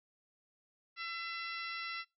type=harmonic tone; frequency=673 Hz; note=E5; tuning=36 cents sharp; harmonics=2 / 3 / 4 / 5 / 6 / 7 / 8; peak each=-44 / -43 / -46 / -52 / -49 / -53 / -52 dBFS; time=0.96-2.05 s; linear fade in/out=50 ms; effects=noise-tail reverb RT60 0.2 s tail -23 dB re dry